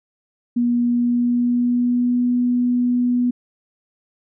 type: tone with pitch glide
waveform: sine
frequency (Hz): 240.4 to 245.3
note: B3 to B3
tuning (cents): -46 to -12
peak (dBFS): -15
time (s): 0.56-3.31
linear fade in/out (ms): 10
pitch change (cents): +34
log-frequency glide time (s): 0.85-2.24
effects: none